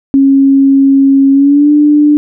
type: tone with pitch glide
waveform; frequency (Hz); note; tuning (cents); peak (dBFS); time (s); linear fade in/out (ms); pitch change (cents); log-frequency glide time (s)
sine; 273.2 to 296.2; C#4 to D4; -25 to +15; -3; 0.14-2.17; 0; +140; 1.32-1.71
effects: none